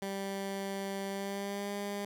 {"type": "tone with pitch glide", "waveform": "15% pulse", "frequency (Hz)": [196, 202.3], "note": ["G3", "G#3"], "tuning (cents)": [0, -45], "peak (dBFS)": -29, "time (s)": [0.02, 2.05], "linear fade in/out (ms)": 2, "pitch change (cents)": 55, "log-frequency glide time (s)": [1.08, 1.72], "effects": []}